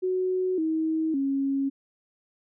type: tone with pitch steps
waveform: sine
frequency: 370 / 318.4 / 274 Hz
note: F#4 / D#4 / C#4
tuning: 0 / +40 / -20 cents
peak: -23 dBFS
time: 0.02-1.7 s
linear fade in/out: 20 ms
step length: 560 ms
effects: none